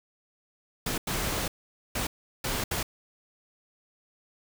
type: noise bursts at uneven times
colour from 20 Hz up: pink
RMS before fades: -30 dBFS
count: 5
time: 0.86-0.98 / 1.07-1.48 / 1.95-2.07 / 2.44-2.64 / 2.71-2.83 s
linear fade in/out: 5 ms
effects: none